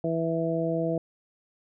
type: harmonic tone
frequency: 164.5 Hz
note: E3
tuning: 3 cents flat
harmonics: 1 / 2 / 3 / 4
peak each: -30 / -30 / -30 / -30 dBFS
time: 0.04-0.98 s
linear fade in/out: 2 ms
effects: none